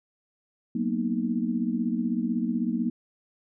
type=chord; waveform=sine; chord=B major seventh; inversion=second; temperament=equal with one note detuned; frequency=185 / 230.9 / 246.9 / 311.1 Hz; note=F#3 / A#3 / B3 / D#4; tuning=0 / -16 / 0 / 0 cents; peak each=-32 / -27 / -30 / -33 dBFS; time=0.75-2.9 s; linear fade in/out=5 ms; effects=none